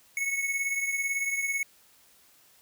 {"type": "beating tone pair", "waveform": "square", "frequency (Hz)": [2200, 2218], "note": ["C#7", "C#7"], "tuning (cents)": [-14, 0], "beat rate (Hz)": 18, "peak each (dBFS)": [-29, -35], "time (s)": [0.17, 1.63], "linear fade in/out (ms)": 2, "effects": ["white hiss -60 dBFS RMS until 2.61 s"]}